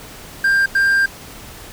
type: tone bursts at uneven times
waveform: triangle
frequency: 1591 Hz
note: G6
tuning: 25 cents sharp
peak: -10 dBFS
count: 2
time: 0.44-0.66 / 0.75-1.06 s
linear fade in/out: 5 ms
effects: pink hiss -37 dBFS RMS until 1.72 s